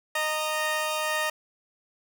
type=tone pair together; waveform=15% pulse; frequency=618 / 926 Hz; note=D#5 / A#5; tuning=-12 / -12 cents; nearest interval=perfect fifth; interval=700 cents; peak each=-21 / -24 dBFS; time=0.15-1.3 s; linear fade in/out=5 ms; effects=none